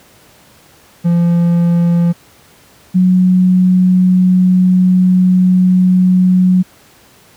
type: tone pair in turn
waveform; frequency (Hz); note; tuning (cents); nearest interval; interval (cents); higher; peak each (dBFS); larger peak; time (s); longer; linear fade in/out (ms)
triangle / sine; 171.6 / 183.42; F3 / F#3; -30 / -15; minor second; 115; second; -6; neither; 1.04-2.13 / 2.94-6.63; second; 20
effects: pink hiss -45 dBFS RMS until 7.36 s + high-pass 80 Hz 12 dB/octave